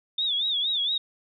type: tone with vibrato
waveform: sine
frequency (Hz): 3562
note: A7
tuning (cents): +21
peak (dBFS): -23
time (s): 0.18-0.98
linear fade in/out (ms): 5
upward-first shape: sine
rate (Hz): 4.3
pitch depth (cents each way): 130
effects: none